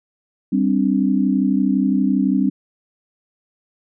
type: chord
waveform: sine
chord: G suspended fourth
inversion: none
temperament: equal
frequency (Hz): 196 / 261.6 / 293.7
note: G3 / C4 / D4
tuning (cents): 0 / 0 / 0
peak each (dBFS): -18 / -18 / -21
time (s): 0.52-2.5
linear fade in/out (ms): 10
effects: none